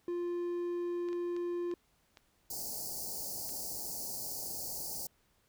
triangle tone, 349.2 Hz, F4, in tune, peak -31 dBFS, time 0.08-1.74 s, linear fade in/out 2 ms
clicks, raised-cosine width 0.2 ms, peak -35 dBFS, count 6, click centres 1.087 / 1.13 / 1.365 / 1.714 / 2.172 / 3.493 s
white band-stop noise, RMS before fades -40 dBFS, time 2.5-5.07 s, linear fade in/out 5 ms, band 890 to 4400 Hz, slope 96 dB/octave
effects pink hiss -72 dBFS RMS until 5.48 s

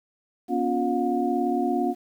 sine tone cluster, 244.6 / 282 / 353.8 / 717 Hz, B3 / C#4 / F4 / F5, -16 / +30 / +23 / +45 cents, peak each -27 dBFS, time 0.48-1.95 s, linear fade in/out 50 ms, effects 9-bit

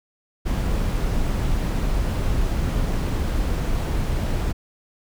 brown noise, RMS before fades -22 dBFS, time 0.45-4.53 s, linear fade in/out 20 ms, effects none

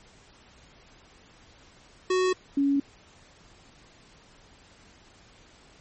square / sine tone pair in turn, 370 / 279.8 Hz, F#4 / C#4, 0 / +16 cents, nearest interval perfect fourth, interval 484 cents, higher first, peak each -22 / -20 dBFS, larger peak second, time 2.1-2.33 / 2.57-2.8 s, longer neither, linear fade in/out 5 ms, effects pink hiss -55 dBFS RMS until 5.8 s + MP3 32 kbps

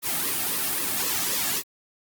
white noise with flanger, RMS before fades -26 dBFS, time 0.02-1.63 s, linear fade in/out 50 ms, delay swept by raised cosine 1.3 to 2.06 ms, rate 3.8 Hz, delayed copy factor -0.75, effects Opus 32 kbps

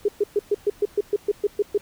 sine tone bursts, 411.3 Hz, G#4, 17 cents flat, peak -16 dBFS, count 12, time 0.05-1.778 s, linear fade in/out 5 ms, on 34 ms, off 120 ms, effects pink hiss -51 dBFS RMS until 1.81 s

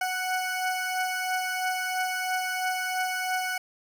20% pulse beating tone pair, 740 / 743 Hz, F#5 / F#5, 0 / +7 cents, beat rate 3 Hz, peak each -23 / -29 dBFS, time 0.01-3.58 s, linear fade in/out 5 ms, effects none

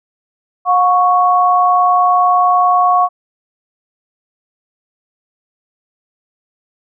sine tone pair together, 720 / 1109.4 Hz, F#5 / C#6, -47 / +1 cents, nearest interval perfect fifth, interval 748 cents, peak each -11 dBFS, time 0.65-3.09 s, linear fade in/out 50 ms, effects none

